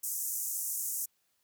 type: band-pass noise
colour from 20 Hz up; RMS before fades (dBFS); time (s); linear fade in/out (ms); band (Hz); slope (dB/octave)
white; -35; 0.03-1.06; 10; 6200 to 16000; 48
effects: white hiss -75 dBFS RMS until 1.43 s + high-pass 60 Hz 12 dB/octave